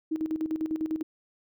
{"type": "tone with tremolo", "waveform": "sine", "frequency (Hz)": 315.8, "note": "D#4", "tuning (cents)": 26, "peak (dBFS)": -25, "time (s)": [0.11, 1.03], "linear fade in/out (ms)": 10, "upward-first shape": "square", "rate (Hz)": 10, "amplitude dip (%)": 70, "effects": []}